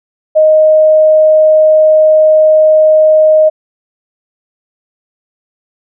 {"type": "tone", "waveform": "sine", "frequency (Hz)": 622.3, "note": "D#5", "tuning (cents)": 0, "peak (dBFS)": -3, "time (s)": [0.35, 3.5], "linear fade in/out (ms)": 20, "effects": []}